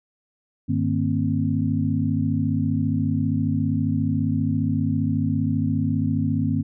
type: tone cluster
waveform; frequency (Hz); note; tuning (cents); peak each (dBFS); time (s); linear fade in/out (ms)
sine; 100.7 / 153.7 / 231.4 / 266.2; G2 / D#3 / A#3 / C4; +47 / -21 / -13 / +30; -25; 0.68-6.63; 20
effects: none